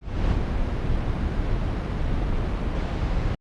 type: noise with ADSR envelope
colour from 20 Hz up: brown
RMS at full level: -21 dBFS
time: 0.01-3.35 s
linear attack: 300 ms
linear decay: 31 ms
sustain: -3 dB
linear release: 5 ms
effects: low-pass 4000 Hz 12 dB/octave + Opus 48 kbps